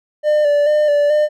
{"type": "tone with vibrato", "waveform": "triangle", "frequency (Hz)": 592, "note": "D5", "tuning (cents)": 14, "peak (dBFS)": -9, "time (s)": [0.23, 1.29], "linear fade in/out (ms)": 50, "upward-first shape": "square", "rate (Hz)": 2.3, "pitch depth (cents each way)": 29, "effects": []}